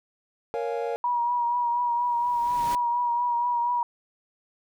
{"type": "chord", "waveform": "triangle", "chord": "Bb minor seventh", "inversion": "none", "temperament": "equal", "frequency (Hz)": [466.2, 554.4, 698.5, 830.6], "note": ["Bb4", "Db5", "F5", "Ab5"], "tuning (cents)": [0, 0, 0, 0], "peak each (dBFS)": [-27, -31, -32, -33], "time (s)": [0.54, 0.96], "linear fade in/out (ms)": 0}
{"type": "tone with vibrato", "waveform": "sine", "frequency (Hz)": 960, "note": "B5", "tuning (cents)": -49, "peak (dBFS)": -22, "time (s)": [1.04, 3.83], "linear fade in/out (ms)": 2, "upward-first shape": "triangle", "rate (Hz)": 4.2, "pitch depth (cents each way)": 35}
{"type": "noise with exponential growth", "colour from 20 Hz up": "pink", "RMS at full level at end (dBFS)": -34, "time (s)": [1.87, 2.75], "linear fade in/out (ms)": 0, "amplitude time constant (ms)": 190}
{"effects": []}